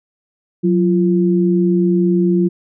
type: tone pair together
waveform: sine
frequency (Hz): 182.55 / 344.6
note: F#3 / F4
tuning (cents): -23 / -23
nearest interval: major seventh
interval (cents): 1100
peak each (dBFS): -13 / -15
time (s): 0.63-2.49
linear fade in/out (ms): 20
effects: none